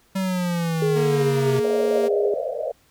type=exponential sweep; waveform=square; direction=down; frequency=192.9 to 128.6 Hz; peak=-22 dBFS; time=0.15-1.6 s; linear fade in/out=10 ms
type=tone with vibrato; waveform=sine; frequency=415.3 Hz; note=G#4; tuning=in tune; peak=-19 dBFS; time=0.82-2.34 s; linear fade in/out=2 ms; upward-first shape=square; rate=1.3 Hz; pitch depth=21 cents each way
type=tone; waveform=sawtooth; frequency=233.1 Hz; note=A#3; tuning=in tune; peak=-24 dBFS; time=0.95-2.09 s; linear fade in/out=20 ms
type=band-pass noise; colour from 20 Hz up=pink; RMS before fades=-26 dBFS; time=1.64-2.72 s; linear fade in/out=5 ms; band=480 to 670 Hz; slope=96 dB/octave
effects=pink hiss -59 dBFS RMS until 2.9 s